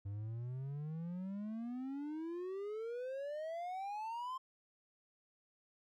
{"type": "exponential sweep", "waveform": "triangle", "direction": "up", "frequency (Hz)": [97.8, 1057], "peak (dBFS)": -38, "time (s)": [0.05, 4.38], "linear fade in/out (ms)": 10, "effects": []}